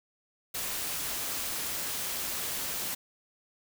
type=noise; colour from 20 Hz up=white; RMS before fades=-34 dBFS; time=0.54-2.95 s; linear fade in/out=10 ms; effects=none